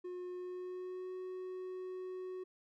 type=tone with pitch glide; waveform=triangle; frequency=360 to 369.7 Hz; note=F#4 to F#4; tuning=-47 to -1 cents; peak=-39 dBFS; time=0.04-2.44 s; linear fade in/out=10 ms; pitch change=+46 cents; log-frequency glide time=0.27-1.13 s; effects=none